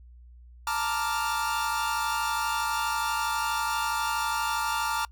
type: chord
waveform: 45% pulse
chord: Bb major seventh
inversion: third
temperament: equal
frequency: 880 / 932.3 / 1174.7 / 1396.9 Hz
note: A5 / Bb5 / D6 / F6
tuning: 0 / 0 / 0 / 0 cents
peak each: -32 dBFS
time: 0.67-5.05 s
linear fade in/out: 2 ms
effects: noise-tail reverb RT60 0.1 s tail -25 dB re dry + added 60 Hz sine -47 dBFS peak until 5.11 s